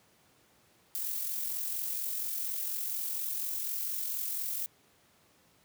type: noise with amplitude modulation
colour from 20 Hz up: violet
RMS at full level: -33 dBFS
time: 0.95-4.66 s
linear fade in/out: 0 ms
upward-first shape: sine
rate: 44.2 Hz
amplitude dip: 40%
effects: pink hiss -65 dBFS RMS until 5.64 s + high-pass 100 Hz 12 dB/octave